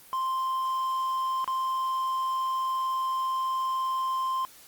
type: tone with dropouts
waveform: triangle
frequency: 1046.5 Hz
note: C6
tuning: in tune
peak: -24 dBFS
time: 0.13-4.45 s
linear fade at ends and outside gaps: 0 ms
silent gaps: 1.444-1.477 s
effects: white hiss -52 dBFS RMS until 4.67 s + Opus 32 kbps